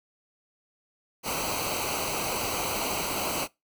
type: noise with comb filter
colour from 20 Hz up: pink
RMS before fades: -30 dBFS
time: 1.23-3.48 s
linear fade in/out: 50 ms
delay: 0.57 ms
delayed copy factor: -0.8
effects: noise-tail reverb RT60 0.2 s tail -22 dB re dry